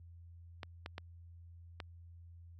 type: clicks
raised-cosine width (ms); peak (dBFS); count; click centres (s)
0.3; -26; 4; 0.632 / 0.861 / 0.981 / 1.802
effects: added 85 Hz sine -51 dBFS peak until 2.59 s + high-pass 60 Hz 12 dB/octave